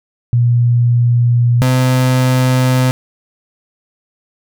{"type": "tone pair in turn", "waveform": ["sine", "35% pulse"], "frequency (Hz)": [120, 128.2], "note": ["B2", "C3"], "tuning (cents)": [-49, -35], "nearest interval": "minor second", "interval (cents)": 114, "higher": "second", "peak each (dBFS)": -8, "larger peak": "neither", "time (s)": [[0.33, 1.62], [1.62, 2.91]], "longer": "neither", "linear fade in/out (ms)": 0, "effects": []}